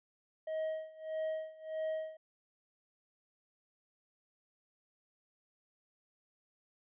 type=tone with tremolo; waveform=triangle; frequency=632 Hz; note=D#5; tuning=27 cents sharp; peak=-31 dBFS; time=0.47-2.17 s; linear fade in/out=5 ms; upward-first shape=sine; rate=1.6 Hz; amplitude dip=90%; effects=resampled to 8000 Hz